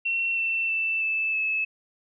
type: tone with pitch steps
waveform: sine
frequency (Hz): 2717 / 2687 / 2658 / 2629 / 2600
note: F7 / E7 / E7 / E7 / E7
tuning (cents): -48 / +33 / +14 / -5 / -24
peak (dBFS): -23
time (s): 0.05-1.65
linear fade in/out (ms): 10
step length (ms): 320
effects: none